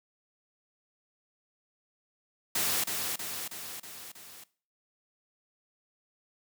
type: noise with echo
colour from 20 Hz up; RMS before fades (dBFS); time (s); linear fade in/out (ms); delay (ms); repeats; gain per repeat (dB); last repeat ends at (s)
white; -29; 2.55-2.84; 5; 320; 5; -4; 4.44
effects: noise-tail reverb RT60 0.4 s tail -19 dB re dry + high-pass 80 Hz 12 dB/octave